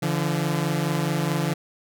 sawtooth tone pair together, 145.33 / 170 Hz, D3 / F3, -18 / -46 cents, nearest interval minor third, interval 272 cents, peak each -21 dBFS, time 0.02-1.54 s, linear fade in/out 10 ms, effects none

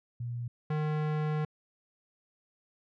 sine / square tone pair in turn, 119.7 / 152.81 Hz, A#2 / D#3, +46 / -31 cents, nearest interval major third, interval 423 cents, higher second, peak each -33 / -29 dBFS, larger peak second, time 0.2-0.48 / 0.7-1.45 s, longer second, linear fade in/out 5 ms, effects low-pass 2000 Hz 12 dB/octave

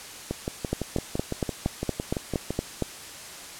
two click trains, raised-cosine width 2 ms, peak -11 / -14 dBFS, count 10 / 14, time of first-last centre 0.73-2.823 / 0.31-2.506 s, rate 4.3 / 5.92 Hz, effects white hiss -41 dBFS RMS until 3.59 s + low-pass 10000 Hz 12 dB/octave

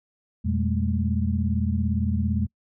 sine tone cluster, 85.3 / 121 / 200.2 / 217.8 Hz, F2 / B2 / G3 / A3, -40 / -35 / +37 / -17 cents, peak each -24 / -30 / -28 / -28 dBFS, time 0.44-2.47 s, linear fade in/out 20 ms, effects noise-tail reverb RT60 0.1 s tail -26 dB re dry

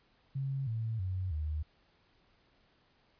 sine tone with pitch steps, 135.9 / 112.31 / 92.82 / 76.71 Hz, C#3 / A2 / F#2 / D#2, -34 / +36 / +6 / -24 cents, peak -32 dBFS, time 0.35-1.63 s, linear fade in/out 10 ms, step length 320 ms, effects pink hiss -69 dBFS RMS until 3.19 s + resampled to 11025 Hz

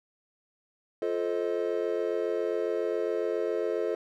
triangle chord, F dominant seventh, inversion none, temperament just, 349.2 / 436.5 / 523.8 / 628.6 Hz, F4 / A4 / C5 / Eb5, 0 / -14 / +2 / +18 cents, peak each -31 / -28 / -32 / -33 dBFS, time 1.02-3.95 s, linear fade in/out 2 ms, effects none

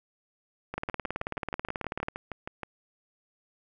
two click trains, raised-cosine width 0.5 ms, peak -20 / -16 dBFS, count 13 / 25, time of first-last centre 0.74-2.633 / 0.78-2.084 s, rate 6.34 / 18.4 Hz, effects none

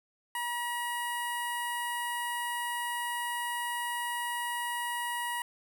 15% pulse tone with notch filter, 960 Hz, B5, 49 cents flat, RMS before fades -34 dBFS, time 0.35-5.42 s, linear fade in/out 2 ms, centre 4200 Hz, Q 0.81, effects none

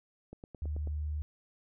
click train, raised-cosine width 2 ms, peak -32 dBFS, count 6, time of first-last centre 0.33-0.873 s, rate 9.2 Hz
sine tone, 75.1 Hz, D2, 39 cents sharp, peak -32 dBFS, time 0.62-1.22 s, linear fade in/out 0 ms
effects none

